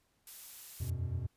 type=noise; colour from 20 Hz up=blue; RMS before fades=-48 dBFS; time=0.27-0.9 s; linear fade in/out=2 ms
type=chord; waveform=triangle; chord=E suspended second; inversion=none; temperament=equal with one note detuned; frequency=83.94 / 92.5 / 123.47 Hz; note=E2 / F#2 / B2; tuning=+32 / 0 / 0 cents; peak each=-36 dBFS; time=0.8-1.27 s; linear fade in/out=10 ms
effects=pink hiss -75 dBFS RMS until 1.36 s + resampled to 32000 Hz